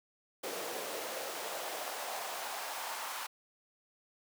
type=noise with high-pass filter sweep; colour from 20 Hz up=pink; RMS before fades=-40 dBFS; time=0.43-3.27 s; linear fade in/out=10 ms; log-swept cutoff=430 to 960 Hz; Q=2.2; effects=none